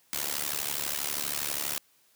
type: noise with amplitude modulation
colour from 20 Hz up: white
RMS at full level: -28 dBFS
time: 0.13-1.78 s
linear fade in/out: 0 ms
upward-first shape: sine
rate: 72.4 Hz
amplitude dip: 95%
effects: white hiss -65 dBFS RMS until 2.15 s + high-pass 80 Hz 12 dB/octave